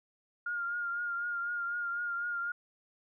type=tone with vibrato; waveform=sine; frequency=1410 Hz; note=F6; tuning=16 cents sharp; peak=-32 dBFS; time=0.46-2.52 s; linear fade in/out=5 ms; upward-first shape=triangle; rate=4 Hz; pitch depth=37 cents each way; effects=none